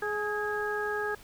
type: harmonic tone with a mistuned harmonic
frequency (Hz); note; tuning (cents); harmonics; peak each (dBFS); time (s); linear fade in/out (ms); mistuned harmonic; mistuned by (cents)
419.6; G#4; +18; 1 / 2 / 3 / 4; -32 / -37 / -38 / -33; 0.02-1.15; 5; 4; -35
effects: pink hiss -53 dBFS RMS until 1.23 s